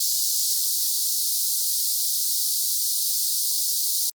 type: high-pass noise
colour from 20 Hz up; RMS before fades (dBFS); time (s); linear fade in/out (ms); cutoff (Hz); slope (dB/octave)
pink; -23; 0-4.1; 5; 4200; 48
effects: Opus 48 kbps